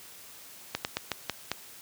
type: slowing click train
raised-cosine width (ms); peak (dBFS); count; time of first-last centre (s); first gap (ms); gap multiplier
0.2; -11; 6; 0.75-1.516; 99; 1.22
effects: white hiss -49 dBFS RMS until 1.81 s + high-pass 60 Hz 12 dB/octave